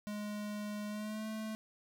square tone with pitch glide, 208.6 to 218 Hz, G#3 to A3, +8 to -16 cents, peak -39 dBFS, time 0.07-1.55 s, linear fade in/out 0 ms, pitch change +76 cents, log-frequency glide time 0.88-1.27 s, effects none

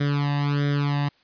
sawtooth tone with flanger, 143.7 Hz, D3, 37 cents flat, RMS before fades -23 dBFS, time 0-1.09 s, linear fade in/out 10 ms, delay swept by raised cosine 0.56 to 1.09 ms, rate 1.5 Hz, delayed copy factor +0.9, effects white hiss -61 dBFS RMS until 1.23 s + resampled to 11025 Hz

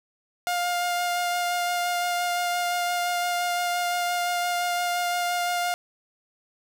sawtooth tone with vibrato, 706 Hz, F5, 19 cents sharp, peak -20 dBFS, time 0.47-5.74 s, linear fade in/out 0 ms, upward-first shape sine, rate 5.8 Hz, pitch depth 11 cents each way, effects none

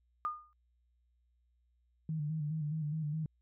sine tone with exponential decay, 1219 Hz, D#6, 36 cents flat, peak -29 dBFS, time 0.25-0.53 s, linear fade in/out 0 ms, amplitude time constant 59 ms
sine tone with vibrato, 153.2 Hz, D#3, 27 cents flat, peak -33 dBFS, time 2.09-3.26 s, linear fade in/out 2 ms, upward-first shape square, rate 4.8 Hz, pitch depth 54 cents each way
effects added 60 Hz sine -70 dBFS peak until 3.41 s

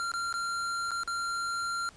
square tone with dropouts, 1381 Hz, F6, 20 cents flat, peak -31 dBFS, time 0-1.89 s, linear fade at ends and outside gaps 0 ms, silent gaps 0.117-0.138 / 0.327-0.34 / 0.908-0.916 / 1.034-1.076 s, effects pink hiss -56 dBFS RMS until 1.96 s + resampled to 22050 Hz

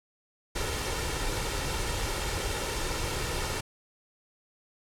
pink noise with comb filter, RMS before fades -31 dBFS, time 0.55-3.61 s, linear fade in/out 10 ms, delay 2.2 ms, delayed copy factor +0.5, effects low-pass 10000 Hz 12 dB/octave

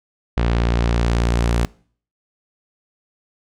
sawtooth tone with low-pass filter sweep, 58.3 Hz, A#1, 1 cent sharp, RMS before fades -18 dBFS, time 0.37-1.65 s, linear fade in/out 0 ms, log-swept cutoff 3500 to 10000 Hz, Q 0.86, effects noise-tail reverb RT60 0.5 s tail -23 dB re dry

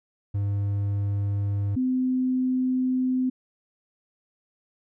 triangle / sine tone pair in turn, 100.8 / 256.1 Hz, G2 / C4, +49 / -37 cents, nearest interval octave + major third, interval 1614 cents, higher second, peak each -21 dBFS, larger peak neither, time 0.34-1.76 / 1.76-3.3 s, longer second, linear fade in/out 10 ms, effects none

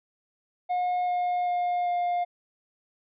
triangle tone with pitch steps, 720 / 715.4 / 710.9 / 706.4 Hz, F#5 / F5 / F5 / F5, -47 / +41 / +31 / +20 cents, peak -22 dBFS, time 0.69-2.25 s, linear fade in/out 20 ms, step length 390 ms, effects resampled to 8000 Hz

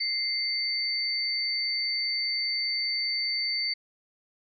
sine tone pair together, 2093 / 4565 Hz, C7 / D8, 0 / -50 cents, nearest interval octave + major second, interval 1350 cents, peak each -32 / -27 dBFS, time 0-3.74 s, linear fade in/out 10 ms, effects none

